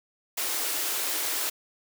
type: high-pass noise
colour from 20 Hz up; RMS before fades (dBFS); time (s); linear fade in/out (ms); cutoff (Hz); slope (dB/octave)
white; -29; 0.37-1.5; 10; 280; 96
effects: none